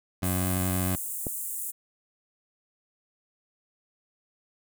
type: tone with vibrato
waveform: 20% pulse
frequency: 92.1 Hz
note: F#2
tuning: 7 cents flat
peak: -21 dBFS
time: 0.22-0.96 s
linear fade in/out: 10 ms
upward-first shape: triangle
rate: 9.4 Hz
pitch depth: 15 cents each way
type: high-pass noise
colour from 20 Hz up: pink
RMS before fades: -34 dBFS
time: 0.23-1.72 s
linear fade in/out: 20 ms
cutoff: 7800 Hz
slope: 48 dB/octave
type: click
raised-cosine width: 2 ms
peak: -18 dBFS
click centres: 1.268 s
effects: none